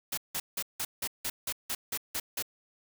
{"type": "noise bursts", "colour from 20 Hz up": "white", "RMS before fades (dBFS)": -33, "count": 11, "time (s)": [0.12, 2.425], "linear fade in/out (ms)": 5, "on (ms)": 55, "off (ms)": 170, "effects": []}